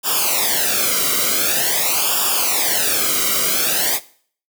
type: noise with flanger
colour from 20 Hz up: white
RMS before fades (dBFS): -18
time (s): 0.03-4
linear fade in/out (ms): 50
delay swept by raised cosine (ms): 0.48 to 1.17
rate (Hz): 0.46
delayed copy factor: -0.95
effects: noise-tail reverb RT60 0.5 s tail -18 dB re dry